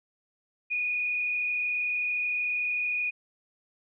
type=tone with frequency modulation; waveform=sine; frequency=2462 Hz; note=D#7; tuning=19 cents flat; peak=-26 dBFS; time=0.7-3.11 s; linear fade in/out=20 ms; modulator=33.3 Hz; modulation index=0.92; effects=none